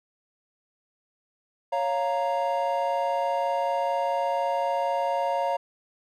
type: chord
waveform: triangle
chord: Bb minor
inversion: first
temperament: equal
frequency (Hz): 554.4 / 698.5 / 932.3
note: Db5 / F5 / Bb5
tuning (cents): 0 / 0 / 0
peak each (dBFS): -26 / -26 / -26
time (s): 1.72-5.57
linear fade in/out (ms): 10
effects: none